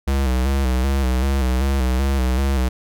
square tone with vibrato, 65.8 Hz, C2, 10 cents sharp, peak -17 dBFS, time 0.07-2.69 s, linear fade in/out 10 ms, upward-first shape square, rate 2.6 Hz, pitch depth 63 cents each way, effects none

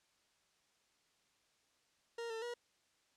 40% pulse tone with pitch steps, 466.3 / 448.8 / 479.8 Hz, A#4 / A4 / A#4, +1 / +34 / +50 cents, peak -40 dBFS, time 2.18-2.54 s, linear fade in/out 5 ms, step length 120 ms, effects white hiss -75 dBFS RMS until 3.16 s + low-pass 7000 Hz 12 dB/octave

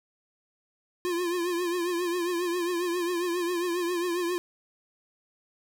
square tone with vibrato, 350 Hz, F4, 4 cents sharp, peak -27 dBFS, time 1.05-4.38 s, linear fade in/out 0 ms, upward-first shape triangle, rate 7.4 Hz, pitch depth 79 cents each way, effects none

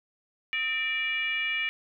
sine tone with frequency modulation, 2349 Hz, D7, in tune, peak -26 dBFS, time 0.53-1.69 s, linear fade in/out 0 ms, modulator 538 Hz, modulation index 0.96, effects none

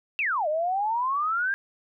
sine exponential two-way sweep, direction down then up, 2776 to 594 to 1629 Hz, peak -23 dBFS, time 0.19-1.54 s, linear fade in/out 0 ms, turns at 0.48 s, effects none

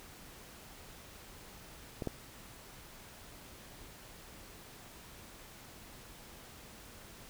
clicks, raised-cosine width 2 ms, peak -24 / -21 dBFS, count 2, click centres 2.022 / 2.073 s, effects pink hiss -53 dBFS RMS until 7.29 s

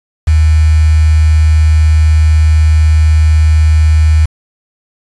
sine tone with quantisation, 78 Hz, D#2, 5 cents sharp, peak -4 dBFS, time 0.27-4.26 s, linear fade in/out 10 ms, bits 4, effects resampled to 22050 Hz

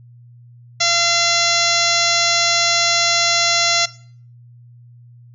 harmonic tone, 685 Hz, F5, 34 cents flat, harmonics 1 / 2 / 3 / 4 / 5 / 6 / 7 / 8 / 9 / 10, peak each -24 / -24 / -21 / -26 / -24 / -21 / -26 / -22 / -22 / -26 dBFS, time 0.8-3.86 s, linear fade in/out 10 ms, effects noise-tail reverb RT60 0.5 s tail -19 dB re dry + added 120 Hz sine -41 dBFS peak until 5.34 s

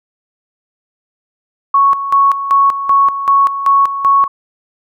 sine tone with tremolo, 1108 Hz, C#6, 1 cent flat, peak -6 dBFS, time 1.74-4.28 s, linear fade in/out 5 ms, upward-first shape square, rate 2.6 Hz, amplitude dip 70%, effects none

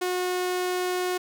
sawtooth tone, 363 Hz, F#4, 33 cents flat, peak -21 dBFS, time 0.01-1.18 s, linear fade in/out 10 ms, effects none

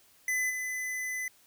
square tone with level steps, 2012 Hz, B6, 32 cents sharp, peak -28 / -33 dBFS, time 0.28-1.28 s, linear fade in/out 2 ms, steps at 0.49 s, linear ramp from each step 20 ms, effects white hiss -62 dBFS RMS until 1.46 s

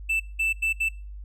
triangle tone bursts at uneven times, 2651 Hz, E7, 9 cents sharp, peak -20 dBFS, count 4, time 0.09-0.2 / 0.39-0.53 / 0.62-0.73 / 0.8-0.89 s, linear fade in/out 10 ms, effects noise-tail reverb RT60 0.4 s tail -23 dB re dry + added 50 Hz sine -36 dBFS peak until 1.24 s

